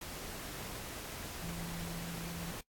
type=tone in noise; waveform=sine; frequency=168.8 Hz; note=E3; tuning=41 cents sharp; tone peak=-42 dBFS; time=1.42-2.52 s; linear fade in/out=5 ms; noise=pink; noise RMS=-44 dBFS; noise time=0.01-2.61 s; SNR=-1 dB; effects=noise-tail reverb RT60 0.1 s tail -22 dB re dry + AAC 64 kbps